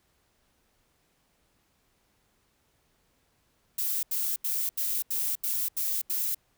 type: noise bursts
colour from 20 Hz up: violet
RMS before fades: -29 dBFS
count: 8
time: 3.78-6.347 s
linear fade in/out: 5 ms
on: 250 ms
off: 81 ms
effects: pink hiss -70 dBFS RMS until 6.57 s